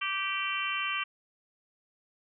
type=harmonic tone with a mistuned harmonic; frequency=390 Hz; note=G4; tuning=9 cents flat; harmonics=3 / 4 / 5 / 6 / 7 / 8; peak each=-35 / -39 / -40 / -35 / -35 / -37 dBFS; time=0.01-1.04 s; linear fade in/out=10 ms; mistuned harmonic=8; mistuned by=-21 cents; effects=none